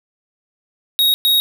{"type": "tone bursts at uneven times", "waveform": "square", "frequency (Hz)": 3774, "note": "A#7", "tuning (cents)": 21, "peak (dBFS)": -12, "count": 2, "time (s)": [[0.99, 1.14], [1.25, 1.4]], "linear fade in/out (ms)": 0, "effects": []}